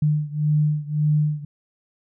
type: beating tone pair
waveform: sine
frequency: 150 / 151.8 Hz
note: D3 / D#3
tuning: +37 / -42 cents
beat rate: 1.8 Hz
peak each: -20 / -22 dBFS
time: 0.02-1.45 s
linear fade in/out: 5 ms
effects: none